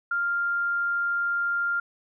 sine tone, 1396.9 Hz, F6, in tune, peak -23 dBFS, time 0.11-1.8 s, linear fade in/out 5 ms, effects none

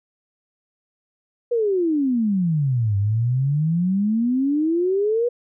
sine exponential two-way sweep, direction down then up, 491 to 98 to 491 Hz, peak -17 dBFS, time 1.51-5.29 s, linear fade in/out 10 ms, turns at 2.97 s, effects none

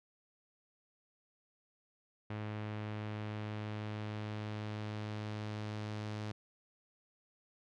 sawtooth tone with low-pass filter sweep, 106.3 Hz, G#2, 41 cents sharp, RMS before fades -41 dBFS, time 2.3-6.32 s, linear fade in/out 5 ms, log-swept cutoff 2600 to 5000 Hz, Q 1.1, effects none

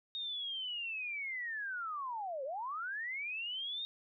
sine linear two-way sweep, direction down then up, 3725 to 512 to 3725 Hz, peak -37 dBFS, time 0.15-3.85 s, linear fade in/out 0 ms, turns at 2.44 s, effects none

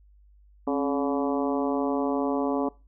harmonic tone with a mistuned harmonic, 142.7 Hz, D3, 49 cents flat, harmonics 2 / 3 / 4 / 5 / 6 / 7 / 8, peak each -26 / -30 / -32 / -34 / -36 / -37 / -38 dBFS, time 0.67-2.69 s, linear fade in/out 5 ms, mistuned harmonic 2, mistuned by -76 cents, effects noise-tail reverb RT60 0.3 s tail -23 dB re dry + added 50 Hz sine -53 dBFS peak until 2.87 s

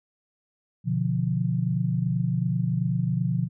sine chord, B diminished, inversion none, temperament equal with one note detuned, 124.11 / 146.83 / 174.61 Hz, B2 / D3 / F3, +9 / 0 / 0 cents, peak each -26 / -28 / -26 dBFS, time 0.84-3.49 s, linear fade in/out 50 ms, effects none

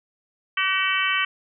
harmonic tone with a mistuned harmonic, 380 Hz, F#4, 46 cents sharp, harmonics 3 / 4 / 5 / 6 / 7 / 8, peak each -27 / -27 / -27 / -27 / -27 / -27 dBFS, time 0.57-1.25 s, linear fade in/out 5 ms, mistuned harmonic 3, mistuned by +21 cents, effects none

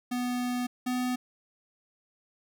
square tone pair in turn, 246.9 / 250.3 Hz, B3 / B3, 0 / +23 cents, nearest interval unison, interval 23 cents, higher second, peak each -29 / -28 dBFS, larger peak second, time 0.11-0.67 / 0.86-1.16 s, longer first, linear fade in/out 10 ms, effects none

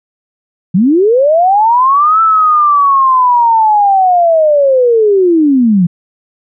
sine linear two-way sweep, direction up then down, 164.81 to 1330 to 164.81 Hz, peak -5 dBFS, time 0.74-5.87 s, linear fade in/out 10 ms, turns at 2.21 s, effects none

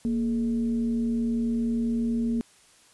sine tone with frequency modulation, 233.1 Hz, A#3, in tune, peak -23 dBFS, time 0.05-2.41 s, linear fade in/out 0 ms, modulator 193 Hz, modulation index 0.34, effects white hiss -57 dBFS RMS until 2.93 s + resampled to 24000 Hz

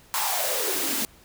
white noise with high-pass filter sweep, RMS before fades -26 dBFS, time 0.14-1.05 s, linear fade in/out 0 ms, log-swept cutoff 1000 to 220 Hz, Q 6.7, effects pink hiss -54 dBFS RMS until 1.24 s

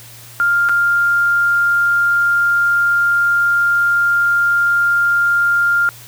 sine tone with dropouts, 1400 Hz, F6, 4 cents sharp, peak -11 dBFS, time 0.4-5.89 s, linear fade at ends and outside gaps 0 ms, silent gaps 0.688-0.694 s, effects added 117 Hz sine -41 dBFS peak until 6.07 s + white hiss -39 dBFS RMS until 6.07 s

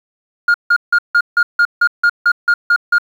sine tone bursts, 1418 Hz, F6, 26 cents sharp, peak -5 dBFS, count 12, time 0.48-2.984 s, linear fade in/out 5 ms, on 62 ms, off 160 ms, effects tanh soft clip ceiling -7 dBFS + 7-bit

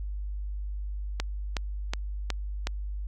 click train, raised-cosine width 0.2 ms, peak -12 dBFS, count 5, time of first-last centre 1.2-2.671 s, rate 2.72 Hz, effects added 50 Hz sine -31 dBFS peak until 3.07 s

